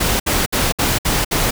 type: noise bursts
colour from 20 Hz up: pink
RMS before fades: -17 dBFS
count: 6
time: 0-1.51 s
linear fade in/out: 10 ms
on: 200 ms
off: 62 ms
effects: none